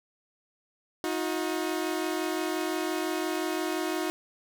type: tone pair together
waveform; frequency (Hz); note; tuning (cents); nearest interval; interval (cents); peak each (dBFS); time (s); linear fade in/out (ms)
sawtooth; 315.2 / 361; D#4 / F#4; +23 / -43; major second; 234; -27; 1.04-4.1; 0
effects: none